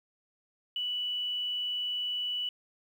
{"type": "tone with quantisation", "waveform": "sine", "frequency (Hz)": 2960, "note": "F#7", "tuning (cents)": 0, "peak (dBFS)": -30, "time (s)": [0.76, 2.49], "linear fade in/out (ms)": 2, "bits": 10, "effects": []}